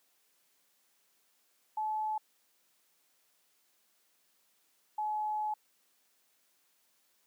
sine tone pair in turn, 862 / 851.6 Hz, A5 / G#5, -36 / +43 cents, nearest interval unison, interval 21 cents, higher first, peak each -31 / -31 dBFS, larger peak neither, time 1.77-2.18 / 4.98-5.54 s, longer second, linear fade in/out 5 ms, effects white hiss -72 dBFS RMS until 7.26 s + high-pass 200 Hz 12 dB/octave

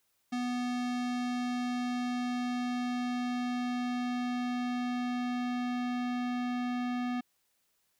square tone with low-pass filter sweep, 246.3 Hz, B3, 5 cents flat, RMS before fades -33 dBFS, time 0.32-7.21 s, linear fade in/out 10 ms, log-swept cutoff 6000 to 3100 Hz, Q 0.8, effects white hiss -75 dBFS RMS until 7.99 s

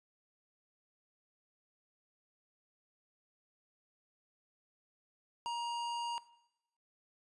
sine tone with hard clipping, 944 Hz, A#5, 22 cents sharp, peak -37 dBFS, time 5.46-6.18 s, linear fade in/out 0 ms, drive 14 dB, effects noise-tail reverb RT60 0.8 s tail -18 dB re dry + resampled to 24000 Hz

